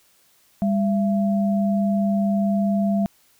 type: tone pair together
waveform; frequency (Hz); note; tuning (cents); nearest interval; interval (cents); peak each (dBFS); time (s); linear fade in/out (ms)
sine; 200.6 / 674.7; G3 / E5; +40 / +40; octave + major sixth; 2100; -18 / -26; 0.62-3.06; 0
effects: white hiss -59 dBFS RMS until 3.39 s